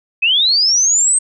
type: linear sweep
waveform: sine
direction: up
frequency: 2489 to 8400 Hz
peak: -10 dBFS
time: 0.22-1.19 s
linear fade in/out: 10 ms
effects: none